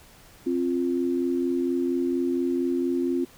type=tone pair together; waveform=sine; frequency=264.5 / 348.8 Hz; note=C4 / F4; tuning=+19 / -2 cents; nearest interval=perfect fourth; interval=479 cents; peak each=-25 dBFS; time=0.46-3.25 s; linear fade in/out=10 ms; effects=pink hiss -52 dBFS RMS until 3.37 s